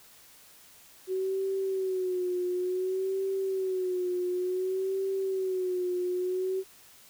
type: tone with vibrato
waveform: sine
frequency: 372.6 Hz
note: F#4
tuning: 12 cents sharp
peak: -27 dBFS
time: 1.07-6.64 s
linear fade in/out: 50 ms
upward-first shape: sine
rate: 0.56 Hz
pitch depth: 63 cents each way
effects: white hiss -55 dBFS RMS until 7.09 s